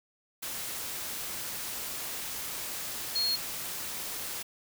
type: tone in noise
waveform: sine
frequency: 4287 Hz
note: C8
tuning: 41 cents sharp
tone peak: -26 dBFS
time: 3.15-3.36 s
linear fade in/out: 10 ms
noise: white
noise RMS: -37 dBFS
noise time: 0.42-4.43 s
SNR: +8 dB
effects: none